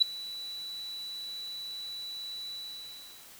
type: tone with ADSR envelope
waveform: sine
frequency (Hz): 3951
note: B7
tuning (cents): 0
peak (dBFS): -15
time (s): 0-3.3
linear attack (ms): 20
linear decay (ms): 7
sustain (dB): -22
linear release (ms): 790
effects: white hiss -52 dBFS RMS until 3.39 s